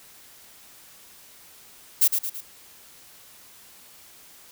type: noise with echo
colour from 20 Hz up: violet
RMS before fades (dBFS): -17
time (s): 2.01-2.08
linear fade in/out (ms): 10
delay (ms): 110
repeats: 3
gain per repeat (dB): -6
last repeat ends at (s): 2.41
effects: white hiss -50 dBFS RMS until 4.51 s